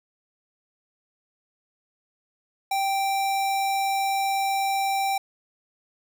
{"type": "tone", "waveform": "square", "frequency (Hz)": 783, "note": "G5", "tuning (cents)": -2, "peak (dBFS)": -23, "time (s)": [2.71, 5.18], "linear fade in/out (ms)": 5, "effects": []}